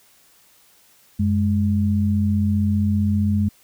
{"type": "tone pair together", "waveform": "sine", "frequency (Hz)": [92.61, 207.9], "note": ["F#2", "G#3"], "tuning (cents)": [2, 2], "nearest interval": "octave + major second", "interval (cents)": 1400, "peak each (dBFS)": -19, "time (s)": [1.19, 3.49], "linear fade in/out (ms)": 10, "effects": ["white hiss -55 dBFS RMS until 3.63 s"]}